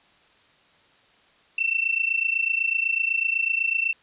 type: tone pair together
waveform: sine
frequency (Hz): 2672 / 2700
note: E7 / E7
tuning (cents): +23 / +41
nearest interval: unison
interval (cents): 18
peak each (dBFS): -24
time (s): 1.58-3.93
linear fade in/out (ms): 5
effects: white hiss -58 dBFS RMS until 4.02 s + resampled to 8000 Hz